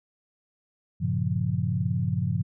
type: chord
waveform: sine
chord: G half-diminished seventh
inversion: none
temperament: equal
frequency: 98 / 116.54 / 138.59 / 174.61 Hz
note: G2 / Bb2 / Db3 / F3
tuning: 0 / 0 / 0 / 0 cents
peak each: -29 dBFS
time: 1-2.43 s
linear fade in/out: 20 ms
effects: none